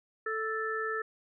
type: harmonic tone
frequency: 440 Hz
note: A4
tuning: in tune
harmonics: 1 / 3 / 4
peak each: -35 / -35 / -35 dBFS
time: 0.26-1.02 s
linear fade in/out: 5 ms
effects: none